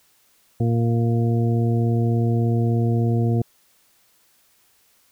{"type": "harmonic tone", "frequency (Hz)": 116.54, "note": "A#2", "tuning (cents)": 0, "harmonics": [1, 2, 3, 4, 6], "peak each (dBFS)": [-18, -24, -28, -30, -34], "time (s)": [0.6, 3.42], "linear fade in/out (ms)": 5, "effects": ["white hiss -60 dBFS RMS until 5.11 s"]}